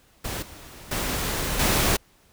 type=noise with level steps; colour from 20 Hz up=pink; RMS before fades=-31 / -44 / -27 / -21 dBFS; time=0.24-1.97 s; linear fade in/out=10 ms; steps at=0.42 / 0.91 / 1.59 s; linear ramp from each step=5 ms; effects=pink hiss -59 dBFS RMS until 2.32 s